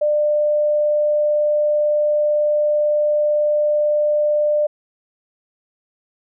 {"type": "tone", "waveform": "sine", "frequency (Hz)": 597, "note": "D5", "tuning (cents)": 28, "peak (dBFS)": -14, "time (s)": [0.01, 4.67], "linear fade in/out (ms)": 10, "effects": []}